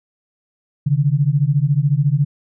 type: beating tone pair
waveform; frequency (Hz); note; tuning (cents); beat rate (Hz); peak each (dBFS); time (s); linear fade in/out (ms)
sine; 136.6 / 150.6; C#3 / D3; -25 / +44; 14; -16; 0.86-2.25; 10
effects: none